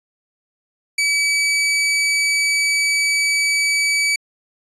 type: tone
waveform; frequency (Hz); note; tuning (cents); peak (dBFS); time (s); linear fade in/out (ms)
sawtooth; 2290; D7; -44; -12; 0.98-4.16; 5
effects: resampled to 24000 Hz